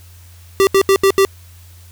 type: tone bursts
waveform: square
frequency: 390 Hz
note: G4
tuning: 9 cents flat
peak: -9 dBFS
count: 5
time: 0.6-1.25 s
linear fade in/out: 0 ms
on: 70 ms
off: 75 ms
effects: added 87 Hz sine -39 dBFS peak until 1.91 s + white hiss -48 dBFS RMS until 1.91 s